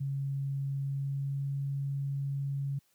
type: tone with pitch glide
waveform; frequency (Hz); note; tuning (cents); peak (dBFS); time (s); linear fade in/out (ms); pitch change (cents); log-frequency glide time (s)
sine; 138 to 139.04; C#3 to C#3; -7 to +6; -30; 0-2.79; 10; +13; 0.78-1.54
effects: white hiss -71 dBFS RMS until 2.94 s + high-pass 80 Hz 12 dB/octave